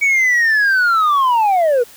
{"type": "linear sweep", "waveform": "sine", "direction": "down", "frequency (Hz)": [2270, 458.6], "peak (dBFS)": -8, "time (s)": [0.01, 1.84], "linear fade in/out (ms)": 20, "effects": ["tanh soft clip ceiling -10 dBFS", "white hiss -42 dBFS RMS until 1.96 s"]}